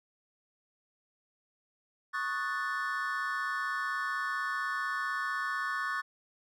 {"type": "chord", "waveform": "triangle", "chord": "D# half-diminished seventh", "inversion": "third", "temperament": "equal", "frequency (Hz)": [1108.7, 1244.5, 1480, 1760], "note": ["C#6", "D#6", "F#6", "A6"], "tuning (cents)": [0, 0, 0, 0], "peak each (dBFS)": [-34, -38, -35, -34], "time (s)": [2.13, 6.02], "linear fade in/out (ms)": 20, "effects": []}